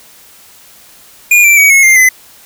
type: tone with pitch steps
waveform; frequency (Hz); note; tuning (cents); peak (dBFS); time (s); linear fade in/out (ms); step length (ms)
square; 2433 / 2346 / 2262 / 2181 / 2103 / 2028; D#7 / D7 / C#7 / C#7 / C7 / B6; -39 / -2 / +34 / -29 / +8 / +45; -4; 1.31-2.09; 5; 130
effects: white hiss -40 dBFS RMS until 2.45 s